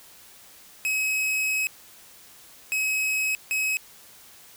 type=tone bursts at uneven times; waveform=45% pulse; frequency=2555 Hz; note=D#7; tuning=45 cents sharp; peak=-23 dBFS; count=3; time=0.85-1.67 / 2.72-3.35 / 3.51-3.77 s; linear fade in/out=0 ms; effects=white hiss -50 dBFS RMS until 4.56 s